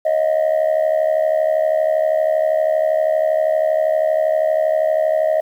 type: tone with amplitude modulation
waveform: sine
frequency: 630 Hz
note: D#5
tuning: 21 cents sharp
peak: -8 dBFS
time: 0.05-5.41 s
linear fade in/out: 10 ms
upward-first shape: sine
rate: 72.6 Hz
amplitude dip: 85%
effects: tanh soft clip ceiling -10 dBFS + 8-bit